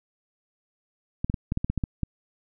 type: clicks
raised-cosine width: 5 ms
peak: -13 dBFS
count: 10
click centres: 1.245 / 1.299 / 1.342 / 1.521 / 1.574 / 1.645 / 1.7 / 1.777 / 1.838 / 2.033 s
effects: none